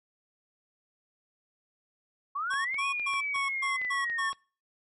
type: linear two-way sweep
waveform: sine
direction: up then down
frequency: 1084 to 2489 to 1781 Hz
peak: -29 dBFS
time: 2.35-4.3 s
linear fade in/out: 10 ms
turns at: 2.86 s
type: tone bursts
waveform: square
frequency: 1104 Hz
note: C#6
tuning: 7 cents flat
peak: -31 dBFS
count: 7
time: 2.5-4.33 s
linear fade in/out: 10 ms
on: 150 ms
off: 130 ms
type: clicks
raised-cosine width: 0.3 ms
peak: -29 dBFS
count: 9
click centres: 2.538 / 2.744 / 2.997 / 3.137 / 3.36 / 3.816 / 3.849 / 4.099 / 4.33 s
effects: noise-tail reverb RT60 0.4 s tail -26 dB re dry + MP3 48 kbps